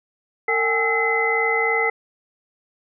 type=tone cluster; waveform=sine; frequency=453.9 / 776 / 839 / 1316 / 2041 Hz; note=A#4 / G5 / G#5 / E6 / C7; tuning=-46 / -18 / +17 / -3 / -44 cents; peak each=-23 / -28 / -27 / -28 / -20 dBFS; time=0.48-1.9 s; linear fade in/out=5 ms; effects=none